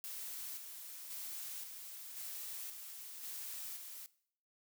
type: noise with tremolo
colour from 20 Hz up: blue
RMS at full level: -45 dBFS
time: 0.04-4.06 s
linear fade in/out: 0 ms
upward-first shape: square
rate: 0.94 Hz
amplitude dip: 40%
effects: noise-tail reverb RT60 0.6 s tail -19 dB re dry